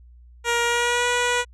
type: tone with pitch glide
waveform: 10% pulse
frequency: 472.2 to 487.2 Hz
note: A#4 to B4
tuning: +22 to -24 cents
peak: -11 dBFS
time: 0.44-1.45 s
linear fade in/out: 50 ms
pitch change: +54 cents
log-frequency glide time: 0.64-1.07 s
effects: added 60 Hz sine -45 dBFS peak until 1.53 s + resampled to 24000 Hz